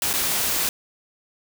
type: noise with dropouts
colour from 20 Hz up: white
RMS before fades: -23 dBFS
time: 0.02-0.69 s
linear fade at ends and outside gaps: 1 ms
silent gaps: 0.131-0.137 s
effects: none